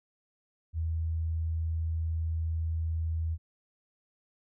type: tone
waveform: sine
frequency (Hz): 81.2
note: E2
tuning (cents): -26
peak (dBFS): -28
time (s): 0.73-3.38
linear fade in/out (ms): 50
effects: none